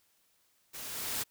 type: noise with level ramp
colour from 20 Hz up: white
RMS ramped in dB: -44 to -33 dBFS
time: 0.73-1.24 s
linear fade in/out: 20 ms
effects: white hiss -71 dBFS RMS until 1.3 s